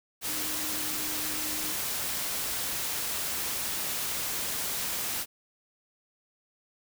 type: tone in noise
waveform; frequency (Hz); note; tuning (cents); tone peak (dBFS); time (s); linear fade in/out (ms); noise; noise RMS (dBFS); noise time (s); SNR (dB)
sine; 306.2; D#4; -28; -42; 0.25-1.75; 50; white; -32; 0.21-5.26; -13
effects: none